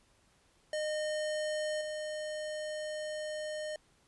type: tone with level steps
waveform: square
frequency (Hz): 612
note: D#5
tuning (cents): -29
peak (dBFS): -33 / -37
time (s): 0.73-3.76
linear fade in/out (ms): 2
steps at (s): 1.81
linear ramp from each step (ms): 2
effects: pink hiss -68 dBFS RMS until 4.07 s + resampled to 24000 Hz